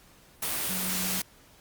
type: tone in noise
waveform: sine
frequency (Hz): 185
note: F#3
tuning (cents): 0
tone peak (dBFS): -35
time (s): 0.69-1.2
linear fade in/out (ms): 5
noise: white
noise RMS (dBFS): -30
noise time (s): 0.42-1.22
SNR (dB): -8
effects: pink hiss -57 dBFS RMS until 1.6 s + Opus 48 kbps